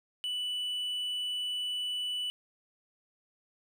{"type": "tone", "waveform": "triangle", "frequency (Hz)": 2970, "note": "F#7", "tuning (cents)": 6, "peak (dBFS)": -30, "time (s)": [0.24, 2.3], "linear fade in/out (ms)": 0, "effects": []}